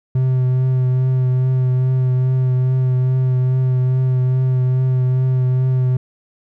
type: tone with vibrato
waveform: triangle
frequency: 128.5 Hz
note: C3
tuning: 31 cents flat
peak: -11 dBFS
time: 0.15-5.97 s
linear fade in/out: 5 ms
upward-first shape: triangle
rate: 2.4 Hz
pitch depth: 22 cents each way
effects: none